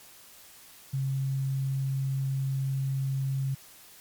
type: tone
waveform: sine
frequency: 134.9 Hz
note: C#3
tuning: 47 cents flat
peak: -26 dBFS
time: 0.93-3.55 s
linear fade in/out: 10 ms
effects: white hiss -52 dBFS RMS until 4 s + MP3 96 kbps